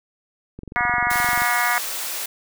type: click train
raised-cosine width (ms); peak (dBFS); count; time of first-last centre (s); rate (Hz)
3; -22; 20; 0.59-1.42; 22.9
type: harmonic tone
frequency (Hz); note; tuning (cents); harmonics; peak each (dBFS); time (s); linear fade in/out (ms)
241.3; B3; -40; 3 / 4 / 5 / 6 / 7 / 8 / 9; -26 / -26 / -26 / -26 / -26 / -26 / -26; 0.76-1.78; 0
type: high-pass noise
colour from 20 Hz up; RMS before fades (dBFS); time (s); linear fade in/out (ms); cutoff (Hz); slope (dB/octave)
white; -28; 1.1-2.26; 5; 480; 12
effects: none